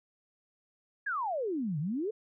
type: exponential two-way sweep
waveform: sine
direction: down then up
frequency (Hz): 1720 to 140 to 461.9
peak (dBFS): -30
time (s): 1.06-2.11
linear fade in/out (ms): 10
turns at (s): 1.79
effects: none